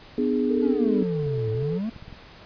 sine chord, G# diminished, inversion first, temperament just, 249.2 / 299 / 415.3 Hz, B3 / D4 / G#4, +16 / +31 / 0 cents, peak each -23 / -27 / -25 dBFS, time 0.18-1.03 s, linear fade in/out 2 ms
sine tone with pitch glide, 447.4 to 437.7 Hz, A4 to A4, +29 to -9 cents, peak -27 dBFS, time 0.49-1.79 s, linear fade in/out 20 ms, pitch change -38 cents, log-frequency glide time 0.67-1.57 s
triangle exponential two-way sweep, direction down then up, 293.7 to 108.2 to 235.6 Hz, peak -23 dBFS, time 0.62-1.9 s, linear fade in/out 10 ms, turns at 1.51 s
clicks, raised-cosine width 5 ms, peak -29 dBFS, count 11, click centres 1.23 / 1.265 / 1.378 / 1.48 / 1.551 / 1.626 / 1.734 / 1.963 / 2.025 / 2.081 / 2.127 s
effects pink hiss -47 dBFS RMS until 2.45 s + resampled to 11025 Hz

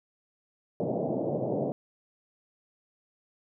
white band-pass noise, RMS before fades -30 dBFS, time 0.8-1.72 s, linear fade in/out 0 ms, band 120 to 680 Hz, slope 48 dB/octave, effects none

